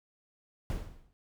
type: noise with exponential decay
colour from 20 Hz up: brown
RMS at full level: -29 dBFS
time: 0.7-1.13 s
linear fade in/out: 0 ms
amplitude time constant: 93 ms
effects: none